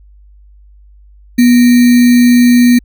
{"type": "tone with sample-and-hold", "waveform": "sine", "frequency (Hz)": 243.2, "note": "B3", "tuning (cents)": -26, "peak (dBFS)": -3, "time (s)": [1.38, 2.79], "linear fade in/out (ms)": 10, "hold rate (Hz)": 2100, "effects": ["added 50 Hz sine -38 dBFS peak until 2.84 s"]}